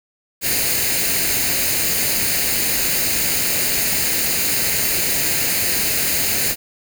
white noise with comb filter, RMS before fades -19 dBFS, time 0.41-6.56 s, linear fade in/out 50 ms, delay 0.44 ms, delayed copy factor +0.6, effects none

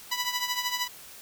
10% pulse tone with tremolo, 987.8 Hz, B5, in tune, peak -16 dBFS, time 0.11-0.88 s, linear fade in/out 10 ms, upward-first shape triangle, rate 13 Hz, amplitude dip 75%, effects white hiss -47 dBFS RMS until 1.21 s

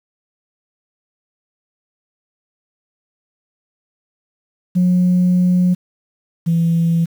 sine tone pair in turn, 180 / 166.99 Hz, F#3 / E3, -47 / +23 cents, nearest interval minor second, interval 130 cents, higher first, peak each -9 / -11 dBFS, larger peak first, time 4.75-5.75 / 6.46-7.06 s, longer first, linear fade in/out 20 ms, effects tanh soft clip ceiling -8 dBFS + 7-bit

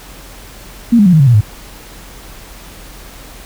sine tone with pitch steps, 234.4 / 205.2 / 179.71 / 157.35 / 137.77 / 120.63 / 105.63 Hz, A#3 / G#3 / F3 / D#3 / C#3 / B2 / G#2, +10 / -21 / +50 / +20 / -10 / -40 / +30 cents, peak -4 dBFS, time 0.92-1.41 s, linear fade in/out 10 ms, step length 70 ms, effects added 43 Hz sine -36 dBFS peak until 3.45 s + pink hiss -36 dBFS RMS until 3.45 s

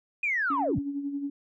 sine linear sweep, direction down, 2500 to 66.2 Hz, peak -24 dBFS, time 0.23-0.79 s, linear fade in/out 5 ms
sine tone with tremolo, 282.4 Hz, C#4, 32 cents sharp, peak -27 dBFS, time 0.5-1.3 s, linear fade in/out 5 ms, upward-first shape sine, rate 11 Hz, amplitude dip 55%
effects tanh soft clip ceiling -17 dBFS

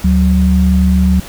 sine tone pair together, 73.42 / 185.01 Hz, D2 / F#3, 0 / 0 cents, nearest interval octave + major third, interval 1600 cents, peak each -10 dBFS, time 0.04-1.2 s, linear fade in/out 5 ms, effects pink hiss -32 dBFS RMS until 1.28 s

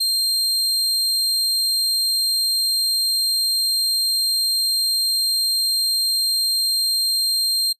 40% pulse tone, 4186 Hz, C8, in tune, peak -16 dBFS, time 0-7.73 s, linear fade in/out 10 ms, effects noise-tail reverb RT60 0.1 s tail -23 dB re dry + resampled to 32000 Hz

